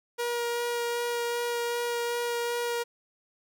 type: tone with vibrato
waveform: sawtooth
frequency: 475.8 Hz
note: A#4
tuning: 35 cents sharp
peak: -24 dBFS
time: 0.18-2.84 s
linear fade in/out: 20 ms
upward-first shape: sine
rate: 2.6 Hz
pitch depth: 10 cents each way
effects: none